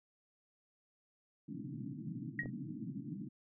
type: band-pass noise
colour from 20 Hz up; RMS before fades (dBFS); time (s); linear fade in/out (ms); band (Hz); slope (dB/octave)
pink; -44; 1.48-3.29; 10; 120 to 320; 96
type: tone with exponential decay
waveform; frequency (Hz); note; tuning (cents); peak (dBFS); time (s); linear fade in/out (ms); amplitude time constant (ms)
sine; 1893; A#6; +26; -30; 2.39-2.5; 2; 22
type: clicks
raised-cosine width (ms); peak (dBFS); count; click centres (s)
2; -41 / -31; 2; 2.434 / 2.458
effects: none